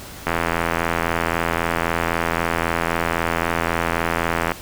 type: click train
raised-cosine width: 0.5 ms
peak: -4 dBFS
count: 357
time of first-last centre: 0.27-4.518 s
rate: 83.8 Hz
effects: pink hiss -37 dBFS RMS until 4.61 s